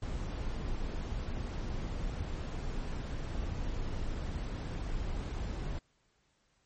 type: noise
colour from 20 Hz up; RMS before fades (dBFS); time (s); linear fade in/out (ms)
brown; -36; 0.02-5.79; 5
effects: pink hiss -73 dBFS RMS until 6.65 s + MP3 32 kbps